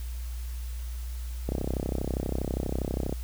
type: click train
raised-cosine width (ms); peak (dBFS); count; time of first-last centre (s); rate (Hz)
2; -16; 54; 1.49-3.126; 32.4
effects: added 60 Hz sine -32 dBFS peak until 3.23 s + white hiss -50 dBFS RMS until 3.23 s